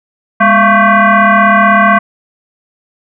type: tone with frequency modulation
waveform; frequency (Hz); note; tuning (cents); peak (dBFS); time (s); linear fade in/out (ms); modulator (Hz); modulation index
sine; 205; G#3; -22; -4; 0.4-1.99; 10; 446; 3.6
effects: none